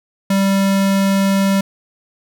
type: tone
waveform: square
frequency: 195.5 Hz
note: G3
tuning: 4 cents flat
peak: -13 dBFS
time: 0.3-1.61 s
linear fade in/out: 5 ms
effects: none